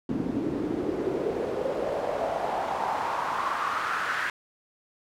pink noise with band-pass filter sweep, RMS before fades -29 dBFS, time 0.09-4.3 s, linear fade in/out 2 ms, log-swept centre 250 to 1600 Hz, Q 3.9, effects none

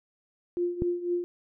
sine tone with tremolo, 350.9 Hz, F4, 8 cents sharp, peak -23 dBFS, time 0.57-1.24 s, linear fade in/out 0 ms, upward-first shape triangle, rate 4 Hz, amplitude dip 80%
click, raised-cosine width 3 ms, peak -15 dBFS, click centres 0.821 s
effects none

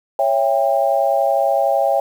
sine chord, C# diminished, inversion none, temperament just, 554.4 / 665.2 / 798.3 Hz, C#5 / E5 / G5, 0 / +16 / +31 cents, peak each -18 dBFS, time 0.19-2 s, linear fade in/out 2 ms, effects 7-bit

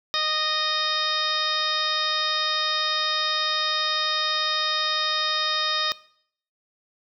harmonic tone with a mistuned harmonic, 618 Hz, D#5, 12 cents flat, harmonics 1 / 2 / 3 / 4 / 5 / 6 / 7 / 8 / 9, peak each -35 / -28 / -31 / -34 / -34 / -25 / -36 / -29 / -36 dBFS, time 0.14-5.92 s, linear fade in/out 0 ms, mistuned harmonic 8, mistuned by +21 cents, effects noise-tail reverb RT60 0.6 s tail -19 dB re dry

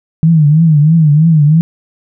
sine tone with vibrato, 155.7 Hz, D#3, 2 cents sharp, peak -4 dBFS, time 0.23-1.61 s, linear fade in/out 0 ms, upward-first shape triangle, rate 3.1 Hz, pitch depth 140 cents each way, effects none

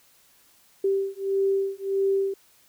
sine beating tone pair, 390 / 391.6 Hz, G4 / G4, -9 / -2 cents, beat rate 1.6 Hz, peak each -25 dBFS, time 0.84-2.34 s, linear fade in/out 5 ms, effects white hiss -59 dBFS RMS until 2.68 s

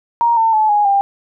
sine tone with pitch steps, 938 / 900.3 / 864.1 / 829.4 / 796.1 Hz, A#5 / A5 / A5 / G#5 / G5, +11 / +39 / -32 / -3 / +27 cents, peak -10 dBFS, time 0.21-1.01 s, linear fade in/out 0 ms, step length 160 ms, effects none

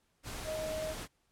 sine tone in noise, 627 Hz, D#5, 13 cents sharp, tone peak -35 dBFS, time 0.44-0.95 s, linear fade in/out 50 ms, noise pink, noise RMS -42 dBFS, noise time 0.23-1.08 s, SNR +4 dB, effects pink hiss -75 dBFS RMS until 1.31 s + low-pass 12000 Hz 12 dB/octave

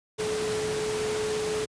sine tone in noise, 429.3 Hz, A4, 43 cents flat, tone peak -27 dBFS, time 0.18-1.66 s, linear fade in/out 20 ms, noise pink, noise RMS -33 dBFS, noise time 0.18-1.66 s, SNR +3 dB, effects high-pass 100 Hz 12 dB/octave + resampled to 22050 Hz

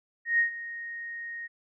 sine tone with ADSR envelope, 1864.7 Hz, A#6, in tune, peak -19 dBFS, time 0.25-1.48 s, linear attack 140 ms, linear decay 110 ms, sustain -16 dB, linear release 24 ms, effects none

